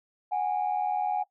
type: tone pair together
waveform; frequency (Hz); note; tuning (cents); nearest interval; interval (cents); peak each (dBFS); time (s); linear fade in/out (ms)
sine; 740 / 819.9; F#5 / G#5; 0 / -22; major second; 178; -27; 0.31-1.24; 20
effects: noise-tail reverb RT60 0.1 s tail -21 dB re dry + tanh soft clip ceiling -20 dBFS